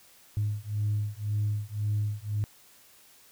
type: beating tone pair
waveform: sine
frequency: 103.83 / 105.73 Hz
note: G#2 / G#2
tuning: 0 / +31 cents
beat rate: 1.9 Hz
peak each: -29 dBFS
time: 0.37-2.44 s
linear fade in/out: 0 ms
effects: tanh soft clip ceiling -21 dBFS + white hiss -57 dBFS RMS until 3.31 s